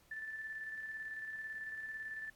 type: tone with tremolo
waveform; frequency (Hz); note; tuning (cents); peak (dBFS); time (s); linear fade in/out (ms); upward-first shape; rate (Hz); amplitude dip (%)
sine; 1760; A6; 0; -40; 0.11-2.3; 5; square; 18; 35
effects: pink hiss -68 dBFS RMS until 2.35 s + AAC 64 kbps